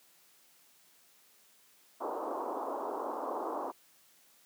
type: band-pass noise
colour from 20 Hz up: white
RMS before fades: -37 dBFS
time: 2-3.72 s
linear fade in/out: 20 ms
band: 270 to 1100 Hz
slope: 48 dB/octave
effects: white hiss -64 dBFS RMS until 4.45 s + high-pass 150 Hz 12 dB/octave